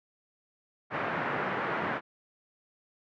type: band-pass noise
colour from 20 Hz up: white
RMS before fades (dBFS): -32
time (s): 0.9-2.01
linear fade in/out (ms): 50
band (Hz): 120 to 1800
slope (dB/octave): 24
effects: none